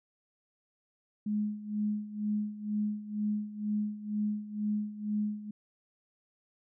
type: tone with tremolo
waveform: sine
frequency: 210 Hz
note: G#3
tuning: 19 cents sharp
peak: -27 dBFS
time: 1.26-5.51 s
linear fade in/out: 5 ms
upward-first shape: sine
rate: 2.1 Hz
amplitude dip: 80%
effects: none